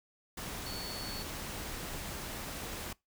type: tone in noise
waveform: sine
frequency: 4435 Hz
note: C#8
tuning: in tune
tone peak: -42 dBFS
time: 0.66-1.23 s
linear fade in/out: 5 ms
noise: pink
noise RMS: -41 dBFS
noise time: 0.37-2.93 s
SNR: -4 dB
effects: noise-tail reverb RT60 0.2 s tail -23 dB re dry